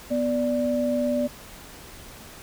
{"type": "tone pair together", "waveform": "sine", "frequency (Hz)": [246.9, 586.5], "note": ["B3", "D5"], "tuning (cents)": [0, -2], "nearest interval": "octave + minor third", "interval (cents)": 1498, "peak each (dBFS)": [-24, -24], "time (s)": [0.1, 1.28], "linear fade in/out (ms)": 20, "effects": ["pink hiss -44 dBFS RMS until 2.42 s"]}